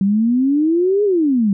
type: exponential two-way sweep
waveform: sine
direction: up then down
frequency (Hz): 190.4 to 422.3 to 190.4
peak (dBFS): -12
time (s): 0.01-1.53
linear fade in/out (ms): 2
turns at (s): 1.04
effects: none